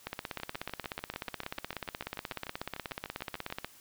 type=two click trains; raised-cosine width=0.3 ms; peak=-24 / -19 dBFS; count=22 / 60; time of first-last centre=0.4-3.502 / 0.07-3.646 s; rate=6.77 / 16.5 Hz; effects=white hiss -57 dBFS RMS until 3.8 s